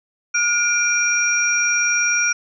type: tone cluster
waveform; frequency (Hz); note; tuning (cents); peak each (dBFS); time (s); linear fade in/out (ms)
sine; 1425 / 2381 / 5700; F6 / D7 / F8; +34 / +23 / +34; -20; 0.34-2.33; 10
effects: none